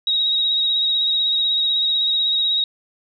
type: tone with vibrato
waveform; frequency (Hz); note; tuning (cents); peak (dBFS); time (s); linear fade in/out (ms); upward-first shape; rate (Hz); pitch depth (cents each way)
sine; 3796; A#7; +31; -16; 0.07-2.64; 2; sine; 16; 29
effects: none